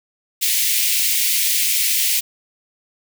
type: high-pass noise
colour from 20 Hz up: white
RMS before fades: -18 dBFS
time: 0.41-2.21 s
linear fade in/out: 20 ms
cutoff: 2000 Hz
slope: 48 dB/octave
effects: none